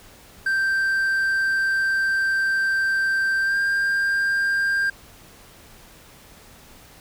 triangle tone with pitch glide, 1568 to 1594.5 Hz, G6 to G6, 0 to +29 cents, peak -17 dBFS, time 0.46-4.9 s, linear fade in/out 5 ms, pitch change +29 cents, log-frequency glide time 3.41-3.57 s, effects pink hiss -48 dBFS RMS until 7 s

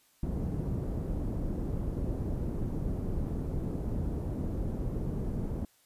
pink low-pass noise, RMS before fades -33 dBFS, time 0.23-5.65 s, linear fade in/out 2 ms, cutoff 330 Hz, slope 12 dB/octave, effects white hiss -66 dBFS RMS until 5.85 s + resampled to 32000 Hz

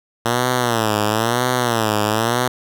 5% pulse tone with vibrato, 115.1 Hz, A#2, 22 cents flat, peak -5 dBFS, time 0.25-2.48 s, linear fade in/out 5 ms, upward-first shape sine, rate 1 Hz, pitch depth 160 cents each way, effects none

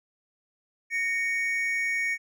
triangle tone pair together, 1855 / 2235 Hz, A#6 / C#7, -9 / +14 cents, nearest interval minor third, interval 323 cents, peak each -28 / -25 dBFS, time 0.9-2.18 s, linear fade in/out 50 ms, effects none

